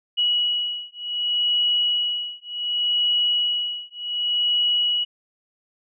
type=beating tone pair; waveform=sine; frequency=2921 / 2921.67 Hz; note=F#7 / F#7; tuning=-23 / -23 cents; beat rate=0.67 Hz; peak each=-23 dBFS; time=0.17-5.05 s; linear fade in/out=20 ms; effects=none